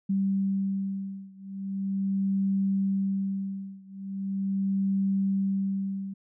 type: beating tone pair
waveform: sine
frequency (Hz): 194.7 / 195.1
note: G3 / G3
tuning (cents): -12 / -8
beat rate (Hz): 0.4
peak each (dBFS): -28 / -29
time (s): 0.09-6.14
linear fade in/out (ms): 10
effects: none